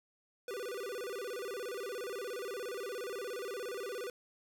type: tone with vibrato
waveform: square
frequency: 440 Hz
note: A4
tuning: in tune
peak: -39 dBFS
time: 0.48-4.1 s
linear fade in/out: 2 ms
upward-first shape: square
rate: 17 Hz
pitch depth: 200 cents each way
effects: none

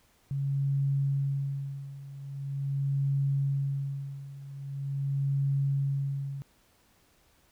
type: tone with tremolo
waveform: sine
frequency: 138.6 Hz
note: C#3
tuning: in tune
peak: -24 dBFS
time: 0.31-6.42 s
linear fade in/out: 0 ms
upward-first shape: sine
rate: 0.43 Hz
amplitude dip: 85%
effects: pink hiss -65 dBFS RMS until 7.51 s

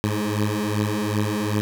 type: beating tone pair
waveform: 15% pulse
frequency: 103.83 / 106.43 Hz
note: G#2 / G#2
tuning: 0 / +43 cents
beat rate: 2.6 Hz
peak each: -18 dBFS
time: 0.04-1.61 s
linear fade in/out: 0 ms
effects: none

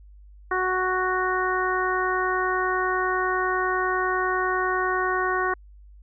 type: harmonic tone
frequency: 370 Hz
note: F#4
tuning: in tune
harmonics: 1 / 2 / 3 / 4 / 5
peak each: -27 / -30 / -26 / -28 / -30 dBFS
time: 0.51-5.54 s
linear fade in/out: 5 ms
effects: added 50 Hz sine -45 dBFS peak until 6.02 s

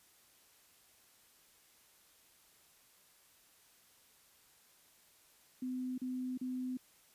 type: tone bursts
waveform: sine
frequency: 254.4 Hz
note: C4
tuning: 48 cents flat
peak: -36 dBFS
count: 3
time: 5.62-6.772 s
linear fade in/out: 5 ms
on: 360 ms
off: 36 ms
effects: white hiss -66 dBFS RMS until 7.14 s + resampled to 32000 Hz

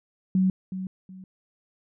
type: tone with echo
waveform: sine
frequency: 187.6 Hz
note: F#3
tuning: 24 cents sharp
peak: -18 dBFS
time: 0.35-0.5 s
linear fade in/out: 2 ms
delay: 370 ms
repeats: 2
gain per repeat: -11 dB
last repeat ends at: 1.24 s
effects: none

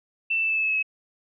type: tone with pitch steps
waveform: sine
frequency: 2675 / 2660 / 2644 / 2629 / 2614 / 2599 / 2584 / 2569 Hz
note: E7 / E7 / E7 / E7 / E7 / E7 / E7 / E7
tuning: +25 / +15 / +5 / -5 / -15 / -25 / -35 / -45 cents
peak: -21 dBFS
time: 0.3-0.828 s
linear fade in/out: 10 ms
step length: 66 ms
effects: none

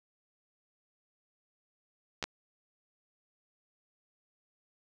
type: clicks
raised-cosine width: 0.2 ms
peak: -16 dBFS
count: 2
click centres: 2.227 / 2.24 s
effects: none

